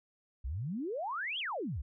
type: exponential two-way sweep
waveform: sine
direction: up then down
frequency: 56 to 3406 to 56 Hz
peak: -34 dBFS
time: 0.44-1.82 s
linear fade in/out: 10 ms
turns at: 1.39 s
effects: none